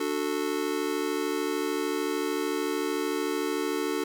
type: chord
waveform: square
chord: D major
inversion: none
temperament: just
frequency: 293.7 / 367.1 / 440.5 Hz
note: D4 / F#4 / A4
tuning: 0 / -14 / +2 cents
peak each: -32 dBFS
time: 0-4.04 s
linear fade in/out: 5 ms
effects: none